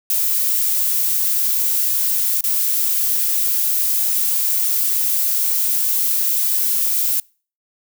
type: noise with dropouts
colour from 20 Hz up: violet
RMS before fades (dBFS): -18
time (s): 0.1-7.2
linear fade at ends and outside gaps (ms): 2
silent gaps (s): 2.409-2.439
effects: noise-tail reverb RT60 0.4 s tail -26 dB re dry